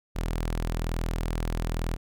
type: tone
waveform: sawtooth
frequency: 41.08 Hz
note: E1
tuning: 5 cents flat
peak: -23 dBFS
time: 0.15-1.97 s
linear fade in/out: 20 ms
effects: none